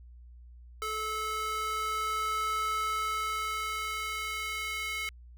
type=tone with high-pass filter sweep; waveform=square; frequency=433.7 Hz; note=A4; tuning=25 cents flat; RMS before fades=-33 dBFS; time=0.82-5.09 s; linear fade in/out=0 ms; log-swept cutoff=910 to 2000 Hz; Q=3; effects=added 60 Hz sine -48 dBFS peak until 5.37 s